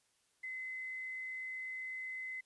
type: tone with quantisation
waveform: sine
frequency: 2042 Hz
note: C7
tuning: 43 cents flat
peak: -40 dBFS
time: 0.43-2.41 s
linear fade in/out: 10 ms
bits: 11
effects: white hiss -75 dBFS RMS until 2.45 s + resampled to 24000 Hz

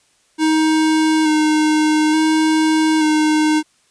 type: tone with vibrato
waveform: square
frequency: 311.1 Hz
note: D#4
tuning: in tune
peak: -13 dBFS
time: 0.38-3.63 s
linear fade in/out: 50 ms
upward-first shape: square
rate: 0.57 Hz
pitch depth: 18 cents each way
effects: white hiss -58 dBFS RMS until 3.9 s + resampled to 22050 Hz

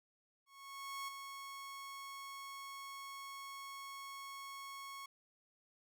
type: tone with ADSR envelope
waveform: sawtooth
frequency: 1100 Hz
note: C#6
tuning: 14 cents flat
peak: -37 dBFS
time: 0.46-5.06 s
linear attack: 620 ms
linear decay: 9 ms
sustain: -6 dB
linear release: 5 ms
effects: none

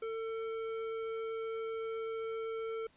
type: tone with hard clipping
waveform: sine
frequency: 448.7 Hz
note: A4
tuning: 34 cents sharp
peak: -38 dBFS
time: 0.02-2.87 s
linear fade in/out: 5 ms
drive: 11 dB
effects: pink hiss -67 dBFS RMS until 2.96 s + resampled to 8000 Hz

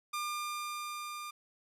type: tone with level ramp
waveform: sawtooth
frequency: 1200 Hz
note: D6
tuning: 37 cents sharp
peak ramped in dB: -30 to -37 dBFS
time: 0.13-1.31 s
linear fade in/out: 10 ms
effects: resampled to 32000 Hz + 11-bit

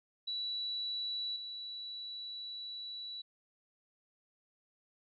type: tone with level steps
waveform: sine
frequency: 3936 Hz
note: B7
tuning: 7 cents flat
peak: -35 / -41 dBFS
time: 0.27-3.22 s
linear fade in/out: 10 ms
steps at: 1.36 s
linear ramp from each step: 2 ms
effects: none

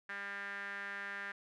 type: tone with band-pass filter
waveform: sawtooth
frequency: 200 Hz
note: G3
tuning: 35 cents sharp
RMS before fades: -43 dBFS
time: 0.09-1.32 s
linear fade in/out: 5 ms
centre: 1700 Hz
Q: 6.4
effects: none

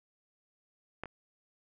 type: clicks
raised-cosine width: 0.5 ms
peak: -22 / -29 dBFS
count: 2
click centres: 1.036 / 1.057 s
effects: none

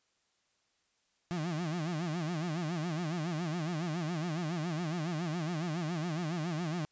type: tone with vibrato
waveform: 35% pulse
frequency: 164.81 Hz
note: E3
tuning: in tune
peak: -31 dBFS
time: 1.31-6.85 s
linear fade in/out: 0 ms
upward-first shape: sine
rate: 7.2 Hz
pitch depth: 160 cents each way
effects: white hiss -75 dBFS RMS until 6.91 s + resampled to 16000 Hz

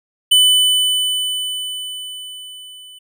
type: tone with level ramp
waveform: square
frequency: 3000 Hz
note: F#7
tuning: 23 cents sharp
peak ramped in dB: -8 to -38 dBFS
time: 0.31-2.99 s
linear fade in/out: 10 ms
effects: none

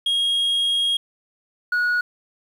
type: tone pair in turn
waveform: sine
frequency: 3270 / 1456.6 Hz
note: G#7 / F#6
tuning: -28 / -28 cents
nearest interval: octave + major second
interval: 1400 cents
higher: first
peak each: -15 dBFS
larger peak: neither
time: 0.06-0.97 / 1.72-2.01 s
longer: first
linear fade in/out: 5 ms
effects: tanh soft clip ceiling -17 dBFS + 8-bit

